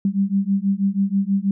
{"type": "beating tone pair", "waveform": "sine", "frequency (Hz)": [193.8, 200], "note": ["G3", "G3"], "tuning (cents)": [-20, 35], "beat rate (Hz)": 6.2, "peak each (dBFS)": [-20, -20], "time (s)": [0.05, 1.51], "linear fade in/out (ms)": 2, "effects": []}